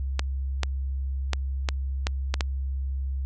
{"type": "clicks", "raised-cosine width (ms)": 0.2, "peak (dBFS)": -8, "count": 7, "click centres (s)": [0.194, 0.633, 1.333, 1.688, 2.069, 2.341, 2.408], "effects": ["added 67 Hz sine -26 dBFS peak until 3.25 s", "resampled to 24000 Hz"]}